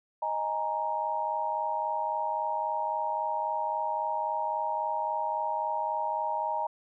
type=chord; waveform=sine; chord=D# suspended fourth; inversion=none; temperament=just; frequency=622.3 / 829.7 / 933.4 Hz; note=D#5 / G#5 / A#5; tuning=0 / -2 / +2 cents; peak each=-35 / -33 / -30 dBFS; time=0.22-6.67 s; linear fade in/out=5 ms; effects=none